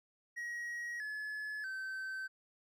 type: tone with pitch steps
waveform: triangle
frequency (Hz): 1899 / 1711.5 / 1542.5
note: A#6 / A6 / G6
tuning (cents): +32 / -48 / -28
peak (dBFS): -37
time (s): 0.36-2.28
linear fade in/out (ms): 20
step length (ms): 640
effects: none